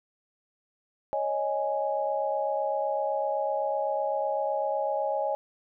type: chord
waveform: sine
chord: C# suspended second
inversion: none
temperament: equal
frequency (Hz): 554.4 / 622.3 / 830.6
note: C#5 / D#5 / G#5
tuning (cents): 0 / 0 / 0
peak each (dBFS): -30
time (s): 1.13-5.35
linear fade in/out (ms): 0
effects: none